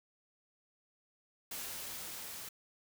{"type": "noise with level ramp", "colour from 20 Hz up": "white", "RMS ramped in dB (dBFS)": [-42, -46], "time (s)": [1.51, 2.49], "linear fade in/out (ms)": 5, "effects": []}